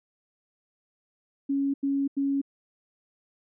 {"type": "tone bursts", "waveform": "sine", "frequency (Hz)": 277.2, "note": "C#4", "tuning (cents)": 0, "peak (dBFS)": -23, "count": 3, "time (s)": [1.49, 2.416], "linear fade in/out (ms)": 10, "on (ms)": 250, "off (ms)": 88, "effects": []}